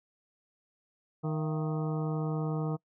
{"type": "harmonic tone with a mistuned harmonic", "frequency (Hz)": 155.56, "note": "D#3", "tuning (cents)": 0, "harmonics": [1, 2, 3, 4, 5, 6, 7, 8], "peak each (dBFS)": [-30, -38, -38, -44, -45, -49, -49, -47], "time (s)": [1.23, 2.77], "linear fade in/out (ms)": 20, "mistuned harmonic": 4, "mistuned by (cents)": 130, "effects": ["noise-tail reverb RT60 0.1 s tail -25 dB re dry"]}